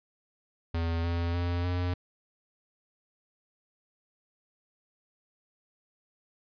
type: tone with pitch steps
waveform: square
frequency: 83.4 / 85.3 / 87.24 / 89.23 Hz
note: E2 / F2 / F2 / F2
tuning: +21 / -40 / -1 / +38 cents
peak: -28 dBFS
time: 0.74-1.94 s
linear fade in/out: 5 ms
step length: 300 ms
effects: resampled to 11025 Hz